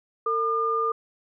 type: tone pair together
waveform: sine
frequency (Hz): 452 / 1206.7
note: A4 / D6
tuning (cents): +47 / +47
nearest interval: octave + perfect fourth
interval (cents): 1700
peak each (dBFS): -27 / -23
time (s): 0.26-0.92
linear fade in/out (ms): 5
effects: none